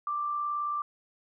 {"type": "tone with amplitude modulation", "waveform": "sine", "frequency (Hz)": 1178, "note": "D6", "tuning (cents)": 5, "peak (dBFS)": -27, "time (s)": [0.07, 0.82], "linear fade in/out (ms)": 2, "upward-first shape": "sine", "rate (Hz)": 58.7, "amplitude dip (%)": 30, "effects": []}